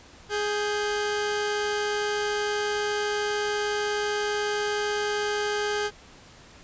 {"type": "tone pair together", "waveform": "sawtooth", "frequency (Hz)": [416.1, 1571], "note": ["G#4", "G6"], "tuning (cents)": [3, 3], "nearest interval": "octave + major seventh", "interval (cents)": 2300, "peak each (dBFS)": [-22, -28], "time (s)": [0.29, 5.91], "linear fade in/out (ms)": 50, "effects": ["pink hiss -50 dBFS RMS until 6.63 s", "resampled to 16000 Hz"]}